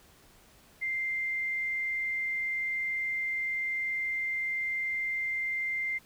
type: tone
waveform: sine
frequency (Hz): 2093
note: C7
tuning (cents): 0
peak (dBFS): -29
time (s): 0.81-5.99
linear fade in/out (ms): 20
effects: pink hiss -59 dBFS RMS until 6.05 s